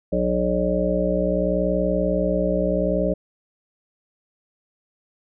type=harmonic tone; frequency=60.7 Hz; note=B1; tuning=29 cents flat; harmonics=1 / 3 / 5 / 7 / 9 / 10; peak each=-28 / -24 / -28 / -28 / -24 / -25 dBFS; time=0.12-3.14 s; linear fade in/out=10 ms; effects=none